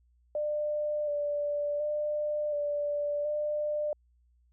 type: tone with vibrato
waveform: sine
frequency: 591 Hz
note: D5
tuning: 11 cents sharp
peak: -28 dBFS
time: 0.35-3.93 s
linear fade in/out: 2 ms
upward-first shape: square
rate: 0.69 Hz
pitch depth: 20 cents each way
effects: added 60 Hz sine -63 dBFS peak until 4.52 s